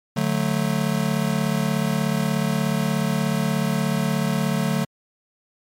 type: chord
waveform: square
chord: D major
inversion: none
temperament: just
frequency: 146.83 / 183.54 / 220.2 Hz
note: D3 / F#3 / A3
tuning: 0 / -14 / +2 cents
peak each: -25 dBFS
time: 0.16-4.85 s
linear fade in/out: 10 ms
effects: MP3 64 kbps